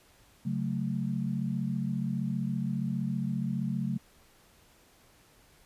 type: chord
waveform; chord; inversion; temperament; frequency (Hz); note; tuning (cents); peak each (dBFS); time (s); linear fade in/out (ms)
sine; F# minor; second; equal; 138.59 / 185 / 220; C#3 / F#3 / A3; 0 / 0 / 0; -33; 0.45-3.98; 10
effects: pink hiss -61 dBFS RMS until 5.65 s + resampled to 32000 Hz